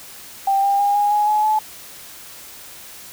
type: tone with pitch steps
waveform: sine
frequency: 786 / 797.9 / 810 / 822.2 / 834.7 / 847.3 / 860.1 Hz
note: G5 / G5 / G#5 / G#5 / G#5 / G#5 / A5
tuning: +4 / +30 / -43 / -18 / +9 / +34 / -40 cents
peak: -14 dBFS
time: 0.47-1.59 s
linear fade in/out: 5 ms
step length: 160 ms
effects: white hiss -39 dBFS RMS until 3.12 s